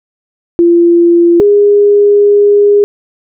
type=tone pair in turn; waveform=sine; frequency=342.7 / 409.5 Hz; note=F4 / G#4; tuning=-33 / -24 cents; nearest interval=minor third; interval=309 cents; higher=second; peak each=-3 dBFS; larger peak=neither; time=0.59-1.4 / 1.4-2.84 s; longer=second; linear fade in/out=0 ms; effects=none